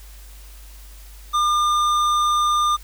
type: tone with tanh clipping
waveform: triangle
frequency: 1204 Hz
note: D6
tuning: 43 cents sharp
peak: -18 dBFS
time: 1.33-2.77 s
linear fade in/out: 20 ms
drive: 17 dB
effects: added 50 Hz sine -39 dBFS peak until 2.83 s + white hiss -48 dBFS RMS until 2.83 s